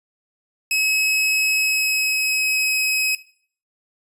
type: tone with pitch glide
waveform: sawtooth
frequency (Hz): 2564 to 2546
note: E7 to D#7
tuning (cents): -49 to +39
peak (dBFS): -15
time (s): 0.71-3.15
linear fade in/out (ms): 2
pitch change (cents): -12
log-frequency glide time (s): 1.53-2.71
effects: noise-tail reverb RT60 0.5 s tail -17 dB re dry + resampled to 32000 Hz